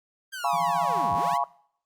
sawtooth linear two-way sweep, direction down then up, 1605 to 69.3 to 1109 Hz, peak -30 dBFS, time 0.32-1.38 s, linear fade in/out 20 ms, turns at 1.14 s
sine chord, C# dominant seventh, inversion first, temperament equal with one note detuned, 698.5 / 830.6 / 978.7 / 1108.7 Hz, E#5 / G#5 / B5 / C#6, 0 / 0 / -16 / 0 cents, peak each -28 dBFS, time 0.44-1.44 s, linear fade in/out 2 ms
sine tone with tremolo, 169.4 Hz, E3, 48 cents sharp, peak -35 dBFS, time 0.53-1.34 s, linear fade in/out 2 ms, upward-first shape sine, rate 14 Hz, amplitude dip 95%
effects noise-tail reverb RT60 0.6 s tail -21 dB re dry + Opus 48 kbps

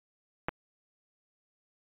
clicks, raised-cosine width 0.5 ms, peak -14 / -21 dBFS, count 2, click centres 0.485 / 0.491 s, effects resampled to 8000 Hz

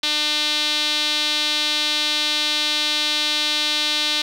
sawtooth tone with band-pass filter, 300 Hz, D4, 37 cents sharp, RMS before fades -21 dBFS, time 0.03-4.22 s, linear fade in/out 5 ms, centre 3800 Hz, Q 3.5, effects 7-bit

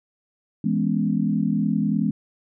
sine chord, C# minor seventh, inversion first, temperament equal, 164.81 / 207.7 / 246.9 / 277.2 Hz, E3 / G#3 / B3 / C#4, 0 / 0 / 0 / 0 cents, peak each -25 / -22 / -26 / -28 dBFS, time 0.64-2.11 s, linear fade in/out 5 ms, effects none

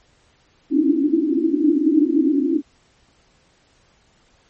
white band-pass noise, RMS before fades -17 dBFS, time 0.7-2.62 s, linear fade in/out 50 ms, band 270 to 330 Hz, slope 96 dB/octave, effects pink hiss -58 dBFS RMS until 4.49 s + MP3 32 kbps

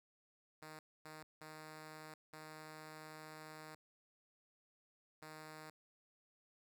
5% pulse tone bursts at uneven times, 155.56 Hz, D#3, in tune, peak -40 dBFS, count 5, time 0.62-0.79 / 1.05-1.23 / 1.41-2.14 / 2.33-3.75 / 5.22-5.7 s, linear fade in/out 2 ms, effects none

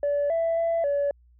sine tone with pitch steps, 576 / 663 / 668 / 570 Hz, D5 / E5 / E5 / C#5, -34 / +10 / +23 / +48 cents, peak -20 dBFS, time 0.03-1.11 s, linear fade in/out 2 ms, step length 270 ms, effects tanh soft clip ceiling -19 dBFS + added 60 Hz sine -54 dBFS peak until 1.39 s

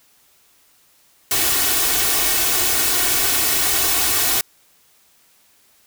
white noise with comb filter, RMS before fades -18 dBFS, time 1.31-4.41 s, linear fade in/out 2 ms, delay 2.7 ms, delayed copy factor +0.7, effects white hiss -56 dBFS RMS until 5.86 s

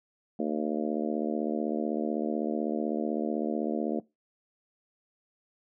harmonic tone, 75.9 Hz, D#2, 42 cents flat, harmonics 3 / 4 / 5 / 6 / 7 / 8 / 9, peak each -31 / -33 / -35 / -37 / -38 / -39 / -40 dBFS, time 0.39-4 s, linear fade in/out 5 ms, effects noise-tail reverb RT60 0.2 s tail -20 dB re dry

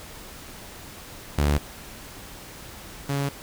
sawtooth tone pair in turn, 73 / 140.21 Hz, D2 / C#3, -10 / +20 cents, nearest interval major seventh, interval 1130 cents, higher second, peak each -15 / -20 dBFS, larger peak first, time 1.38-1.58 / 3.09-3.29 s, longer neither, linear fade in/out 5 ms, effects pink hiss -42 dBFS RMS until 3.42 s

